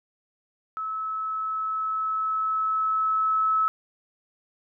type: tone with level ramp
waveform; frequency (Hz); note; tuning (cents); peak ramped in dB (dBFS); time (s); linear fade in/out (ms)
sine; 1298; E6; -27; -28 to -19; 0.77-3.68; 0
effects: none